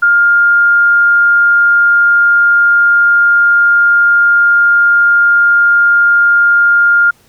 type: tone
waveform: sine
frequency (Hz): 1407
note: F6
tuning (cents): +12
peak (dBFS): -5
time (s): 0.02-7.11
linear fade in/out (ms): 10
effects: pink hiss -49 dBFS RMS until 7.28 s